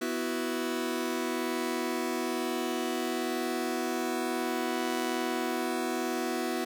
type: chord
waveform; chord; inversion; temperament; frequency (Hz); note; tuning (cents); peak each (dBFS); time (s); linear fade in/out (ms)
sawtooth; B suspended fourth; none; just; 246.9 / 329.3 / 370.4; B3 / E4 / F#4; 0 / -2 / +2; -30; 0.01-6.65; 10
effects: none